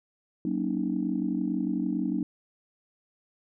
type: chord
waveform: sine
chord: D# minor seventh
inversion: first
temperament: just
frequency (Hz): 186.68 / 233.3 / 280 / 311.1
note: F#3 / A#3 / C#4 / D#4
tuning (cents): +16 / +2 / +18 / 0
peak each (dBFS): -31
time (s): 0.45-2.23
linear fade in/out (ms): 2
effects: tanh soft clip ceiling -15 dBFS